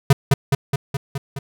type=tone with echo; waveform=square; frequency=137.9 Hz; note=C#3; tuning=9 cents flat; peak=-8 dBFS; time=0.1-0.13 s; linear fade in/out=5 ms; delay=210 ms; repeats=6; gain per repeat=-3 dB; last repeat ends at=1.39 s; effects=none